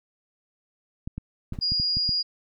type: clicks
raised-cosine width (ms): 5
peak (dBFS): -19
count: 8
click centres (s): 1.075 / 1.18 / 1.524 / 1.588 / 1.72 / 1.799 / 1.97 / 2.092
type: noise with exponential decay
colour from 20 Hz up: brown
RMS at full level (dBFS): -35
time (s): 1.53-1.65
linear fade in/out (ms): 5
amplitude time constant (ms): 24
type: tone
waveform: sine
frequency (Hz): 4863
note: D#8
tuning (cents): -40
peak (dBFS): -22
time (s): 1.61-2.23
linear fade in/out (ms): 20
effects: none